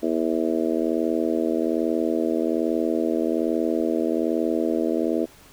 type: harmonic tone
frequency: 81.2 Hz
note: E2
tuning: 26 cents flat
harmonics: 3 / 4 / 5 / 6 / 7 / 8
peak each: -27 / -24 / -28 / -29 / -32 / -30 dBFS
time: 0.02-5.26 s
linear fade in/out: 20 ms
effects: pink hiss -50 dBFS RMS until 5.52 s